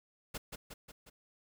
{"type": "noise with echo", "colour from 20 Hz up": "pink", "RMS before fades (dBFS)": -40, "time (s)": [0.34, 0.38], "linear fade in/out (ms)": 10, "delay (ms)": 180, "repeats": 4, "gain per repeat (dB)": -4, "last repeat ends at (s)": 1.1, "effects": []}